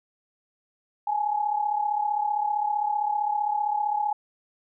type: tone pair together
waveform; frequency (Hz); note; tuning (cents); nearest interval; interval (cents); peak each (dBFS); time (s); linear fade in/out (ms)
sine; 830.6 / 866; G#5 / A5; 0 / -28; minor second; 72; -24 / -29; 1.07-4.13; 5
effects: none